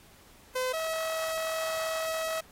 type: tone pair in turn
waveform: sawtooth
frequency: 511 / 643.8 Hz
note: C5 / E5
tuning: -41 / -41 cents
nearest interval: major third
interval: 400 cents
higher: second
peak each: -24 / -26 dBFS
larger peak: first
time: 0.55-0.73 / 0.73-2.41 s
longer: second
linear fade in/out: 10 ms
effects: pink hiss -57 dBFS RMS until 2.51 s + AAC 48 kbps